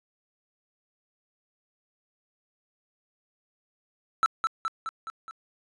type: tone with echo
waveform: triangle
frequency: 1324 Hz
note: E6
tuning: 7 cents sharp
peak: -16 dBFS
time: 4.23-4.26 s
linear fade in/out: 0 ms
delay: 210 ms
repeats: 5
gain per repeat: -4 dB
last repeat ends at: 5.31 s
effects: resampled to 24000 Hz